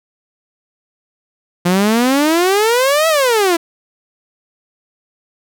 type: exponential two-way sweep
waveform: sawtooth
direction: up then down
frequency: 172.3 to 659.3 to 326.9 Hz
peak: -7 dBFS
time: 1.65-3.57 s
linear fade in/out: 10 ms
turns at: 3.08 s
effects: none